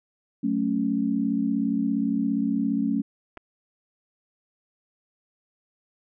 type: chord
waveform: sine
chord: F# minor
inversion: none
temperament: equal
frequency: 185 / 220 / 277.2 Hz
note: F#3 / A3 / C#4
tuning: 0 / 0 / 0 cents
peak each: -30 / -25 / -25 dBFS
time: 0.43-3.02 s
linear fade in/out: 10 ms
type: clicks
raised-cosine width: 0.5 ms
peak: -26 dBFS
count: 2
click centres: 3.372 / 3.375 s
effects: none